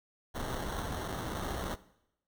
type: noise with sample-and-hold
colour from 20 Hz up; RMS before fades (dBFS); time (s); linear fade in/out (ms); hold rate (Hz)
pink; -37; 0.34-1.76; 20; 2450
effects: noise-tail reverb RT60 0.8 s tail -18 dB re dry